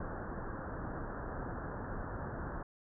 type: low-pass noise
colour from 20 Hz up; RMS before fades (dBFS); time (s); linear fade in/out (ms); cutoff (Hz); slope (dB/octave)
pink; -41; 0-2.63; 5; 1700; 96
effects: none